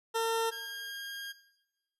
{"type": "tone pair in turn", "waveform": "20% pulse", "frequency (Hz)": [454, 1617.9], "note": ["A#4", "G#6"], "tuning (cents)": [-46, -46], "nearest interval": "octave + minor seventh", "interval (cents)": 2200, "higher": "second", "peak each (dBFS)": [-23, -34], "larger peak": "first", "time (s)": [[0.14, 0.51], [0.51, 1.33]], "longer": "second", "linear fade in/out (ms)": 20, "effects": ["noise-tail reverb RT60 1.0 s tail -17 dB re dry", "resampled to 32000 Hz"]}